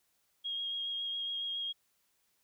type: tone with vibrato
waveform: sine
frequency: 3264 Hz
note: G#7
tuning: 31 cents flat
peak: -34 dBFS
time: 0.44-1.73 s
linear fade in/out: 20 ms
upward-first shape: triangle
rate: 7.2 Hz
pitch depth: 17 cents each way
effects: white hiss -75 dBFS RMS until 2.43 s